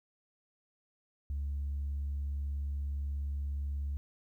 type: tone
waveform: sine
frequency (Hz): 70.8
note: C#2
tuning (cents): +37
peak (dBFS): -31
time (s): 1.3-3.97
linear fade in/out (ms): 0
effects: tanh soft clip ceiling -30 dBFS + 12-bit